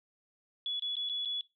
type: tone with dropouts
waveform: sine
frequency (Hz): 3400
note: G#7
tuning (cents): +40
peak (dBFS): -32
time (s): 0.66-1.41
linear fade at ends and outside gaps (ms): 1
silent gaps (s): 0.796-0.822 / 0.955-0.967 / 1.09-1.096 / 1.25-1.256
effects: noise-tail reverb RT60 0.2 s tail -19 dB re dry